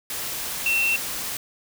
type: tone in noise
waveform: sine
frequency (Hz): 2700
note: E7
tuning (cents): +41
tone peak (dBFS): -19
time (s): 0.66-0.96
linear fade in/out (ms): 2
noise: white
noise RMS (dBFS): -30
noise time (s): 0.1-1.37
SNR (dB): +8
effects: none